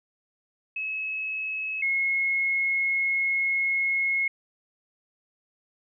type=tone pair in turn; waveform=sine; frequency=2578 / 2168 Hz; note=E7 / C#7; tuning=-39 / -39 cents; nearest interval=minor third; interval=300 cents; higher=first; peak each=-28 / -22 dBFS; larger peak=second; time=0.76-1.82 / 1.82-4.28 s; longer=second; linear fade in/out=5 ms; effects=none